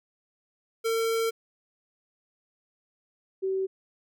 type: tone pair in turn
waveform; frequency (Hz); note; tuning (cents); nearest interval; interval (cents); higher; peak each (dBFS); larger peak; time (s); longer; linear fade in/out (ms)
square / sine; 453.3 / 382.3; A#4 / G4; -48 / -43; minor third; 295; first; -25; neither; 0.84-1.31 / 3.42-3.67; first; 20
effects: none